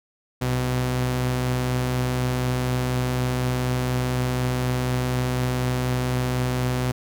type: tone pair together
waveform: sawtooth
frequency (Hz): 61 / 126.08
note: B1 / B2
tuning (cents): -21 / +36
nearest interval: octave + minor second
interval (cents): 1257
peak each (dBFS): -28 / -18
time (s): 0.41-6.92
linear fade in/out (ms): 10
effects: none